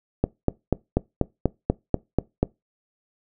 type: click train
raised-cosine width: 2 ms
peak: -5 dBFS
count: 10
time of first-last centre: 0.24-2.43 s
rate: 4.11 Hz
effects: noise-tail reverb RT60 0.2 s tail -22 dB re dry